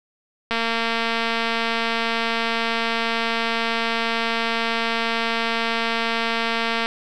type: click train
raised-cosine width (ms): 0.3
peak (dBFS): -7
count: 1455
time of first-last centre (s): 0.51-6.859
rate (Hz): 229
effects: none